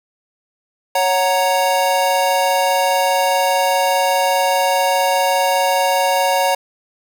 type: chord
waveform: square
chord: F# major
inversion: second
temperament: equal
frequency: 554.4 / 740 / 932.3 Hz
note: C#5 / F#5 / A#5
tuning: 0 / 0 / 0 cents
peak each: -19 dBFS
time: 0.95-6.55 s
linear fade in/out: 5 ms
effects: none